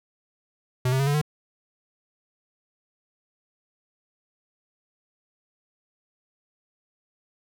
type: tone with pitch steps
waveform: square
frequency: 126.7 / 132.23 / 138.01 / 144.03 / 150.32 Hz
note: B2 / C3 / C#3 / D3 / D3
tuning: +45 / +19 / -7 / -33 / +41 cents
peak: -21 dBFS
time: 0.85-1.215 s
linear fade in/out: 5 ms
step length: 73 ms
effects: none